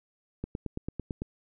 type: click train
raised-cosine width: 3 ms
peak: -20 dBFS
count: 8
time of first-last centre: 0.44-1.22 s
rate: 8.98 Hz
effects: none